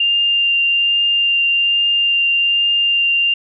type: tone with vibrato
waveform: sine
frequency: 2794 Hz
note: F7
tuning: in tune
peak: -12 dBFS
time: 0-3.34 s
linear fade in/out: 5 ms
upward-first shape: triangle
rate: 1.2 Hz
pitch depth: 9 cents each way
effects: none